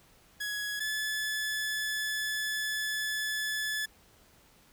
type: tone pair in turn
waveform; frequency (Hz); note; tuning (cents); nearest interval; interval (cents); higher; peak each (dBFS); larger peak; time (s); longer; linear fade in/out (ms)
sawtooth; 1676 / 1724.1; G#6 / A6; +15 / -36; unison; 49; second; -29 / -27; second; 0.4-0.8 / 0.8-3.86; second; 10
effects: pink hiss -61 dBFS RMS until 4.72 s